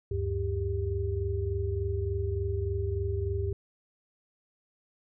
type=tone cluster; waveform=sine; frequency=75.2 / 98.6 / 395.7 Hz; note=D2 / G2 / G4; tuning=+42 / +11 / +16 cents; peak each=-32 / -31 / -33 dBFS; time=0.11-3.53 s; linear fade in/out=5 ms; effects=none